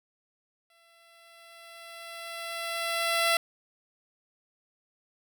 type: tone with exponential growth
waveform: 10% pulse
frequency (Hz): 673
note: E5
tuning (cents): +36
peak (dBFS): -13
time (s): 0.7-3.37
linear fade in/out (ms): 2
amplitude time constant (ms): 580
effects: none